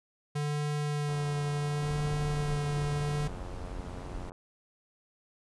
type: tone with vibrato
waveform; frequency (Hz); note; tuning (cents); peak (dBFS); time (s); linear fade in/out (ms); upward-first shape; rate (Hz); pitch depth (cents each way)
square; 146.83; D3; 0; -30; 0.35-3.28; 10; sine; 0.72; 14
type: click train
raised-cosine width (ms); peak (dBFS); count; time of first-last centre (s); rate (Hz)
1; -32; 291; 1.09-4.319; 89.8
type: noise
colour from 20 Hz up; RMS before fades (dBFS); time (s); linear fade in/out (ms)
brown; -39; 1.82-4.3; 5
effects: resampled to 24000 Hz